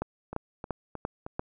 two click trains, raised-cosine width 1 ms, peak -16 / -23 dBFS, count 5 / 4, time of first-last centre 0.02-1.395 / 0.33-1.265 s, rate 2.91 / 3.21 Hz, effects none

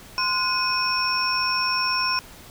sine tone cluster, 1034 / 1450 / 2515 / 5440 Hz, C6 / F#6 / D#7 / F8, -21 / -35 / +18 / -46 cents, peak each -25 / -30 / -28 / -24 dBFS, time 0.18-2.19 s, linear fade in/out 0 ms, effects pink hiss -45 dBFS RMS until 2.5 s

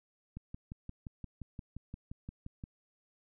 click train, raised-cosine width 5 ms, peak -30 dBFS, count 14, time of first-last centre 0.37-2.639 s, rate 5.73 Hz, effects none

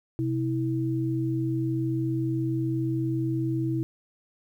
sine tone pair together, 127.9 / 324.8 Hz, C3 / E4, -39 / -26 cents, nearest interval octave + major third, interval 1613 cents, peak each -27 dBFS, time 0.19-3.83 s, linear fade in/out 0 ms, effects 10-bit

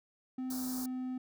triangle tone with pitch glide, 257.2 to 255.3 Hz, C4 to C4, -30 to -42 cents, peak -33 dBFS, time 0.38-1.18 s, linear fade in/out 5 ms, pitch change -12 cents, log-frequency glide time 0.49-0.64 s
white band-stop noise, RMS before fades -43 dBFS, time 0.5-0.86 s, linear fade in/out 5 ms, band 1500 to 4200 Hz, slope 48 dB/octave
effects none

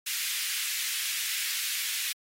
pink high-pass noise, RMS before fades -32 dBFS, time 0.06-2.13 s, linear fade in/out 10 ms, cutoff 2000 Hz, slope 24 dB/octave, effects AAC 48 kbps

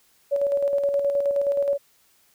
sine tone with tremolo, 564 Hz, C#5, 30 cents sharp, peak -18 dBFS, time 0.31-1.78 s, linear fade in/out 20 ms, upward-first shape square, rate 9.5 Hz, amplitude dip 40%, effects white hiss -61 dBFS RMS until 2.34 s

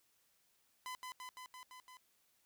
sawtooth tone with echo, 1011 Hz, B5, 40 cents sharp, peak -39 dBFS, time 0.86-0.95 s, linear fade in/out 0 ms, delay 170 ms, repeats 6, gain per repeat -2 dB, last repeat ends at 1.97 s, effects white hiss -75 dBFS RMS until 2.45 s

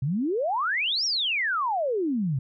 sine exponential two-way sweep, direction up then down, 124 to 5750 to 124 Hz, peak -23 dBFS, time 0.02-2.39 s, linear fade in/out 5 ms, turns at 1.05 s, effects none

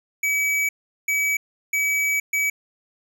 square tone bursts at uneven times, 2283 Hz, D7, 50 cents flat, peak -20 dBFS, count 4, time 0.23-0.69 / 1.08-1.37 / 1.73-2.2 / 2.33-2.5 s, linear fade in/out 5 ms, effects none

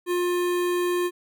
square tone with notch filter, 354.3 Hz, F4, 25 cents sharp, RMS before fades -24 dBFS, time 0.06-1.11 s, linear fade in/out 50 ms, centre 5200 Hz, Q 1.9, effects none

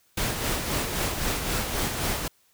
pink noise with tremolo, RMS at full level -26 dBFS, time 0.17-2.28 s, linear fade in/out 5 ms, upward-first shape sine, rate 3.8 Hz, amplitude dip 45%, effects white hiss -64 dBFS RMS until 2.53 s

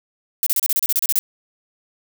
violet noise bursts, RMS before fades -18 dBFS, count 12, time 0.43-1.19 s, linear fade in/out 0 ms, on 34 ms, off 32 ms, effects none

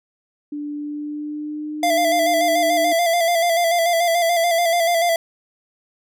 sine tone with pitch glide, 293.7 to 306.7 Hz, D4 to D#4, 0 to -25 cents, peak -25 dBFS, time 0.52-2.93 s, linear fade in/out 5 ms, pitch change +75 cents, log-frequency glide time 0.75-2.14 s
square tone with vibrato, 681 Hz, F5, 44 cents flat, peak -16 dBFS, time 1.83-5.16 s, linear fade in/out 2 ms, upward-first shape square, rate 6.9 Hz, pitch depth 41 cents each way
effects none

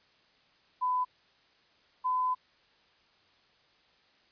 sine tone pair in turn, 1003 / 1011.1 Hz, B5 / B5, +26 / +40 cents, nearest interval unison, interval 14 cents, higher second, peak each -26 dBFS, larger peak neither, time 0.81-1.05 / 2.04-2.35 s, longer second, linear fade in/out 20 ms, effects white hiss -65 dBFS RMS until 4.31 s + resampled to 11025 Hz

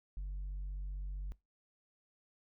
sine tone, 47.75 Hz, G1, 45 cents flat, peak -35 dBFS, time 0.17-1.32 s, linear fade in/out 0 ms, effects noise-tail reverb RT60 0.2 s tail -22 dB re dry + tanh soft clip ceiling -37 dBFS

